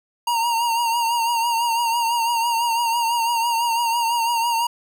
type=tone with vibrato; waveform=square; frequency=932.3 Hz; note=A#5; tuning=in tune; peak=-19 dBFS; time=0.27-4.67 s; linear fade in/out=5 ms; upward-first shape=triangle; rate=6 Hz; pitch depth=56 cents each way; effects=none